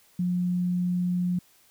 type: tone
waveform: sine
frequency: 178.6 Hz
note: F3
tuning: 39 cents sharp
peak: -23 dBFS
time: 0.19-1.39 s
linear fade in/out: 5 ms
effects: white hiss -60 dBFS RMS until 1.7 s